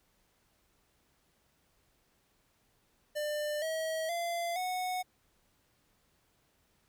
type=tone with pitch steps; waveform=square; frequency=597 / 639.8 / 685.8 / 735 Hz; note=D5 / D#5 / F5 / F#5; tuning=+28 / +48 / -32 / -12 cents; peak=-33 dBFS; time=3.15-5.03 s; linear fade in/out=20 ms; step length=470 ms; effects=pink hiss -72 dBFS RMS until 6.88 s